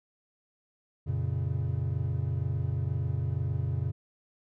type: chord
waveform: triangle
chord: F# major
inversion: none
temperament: equal with one note detuned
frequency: 90.13 / 116.54 / 138.59 Hz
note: F#2 / A#2 / C#3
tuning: -45 / 0 / 0 cents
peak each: -30 dBFS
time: 1.06-3.92 s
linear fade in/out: 20 ms
effects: none